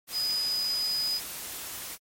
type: tone in noise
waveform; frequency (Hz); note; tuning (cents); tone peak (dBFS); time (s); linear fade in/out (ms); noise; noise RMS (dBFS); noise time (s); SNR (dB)
sine; 4978; D#8; 0; -26; 0.12-1.21; 50; white; -38; 0.07-1.98; +9
effects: MP3 64 kbps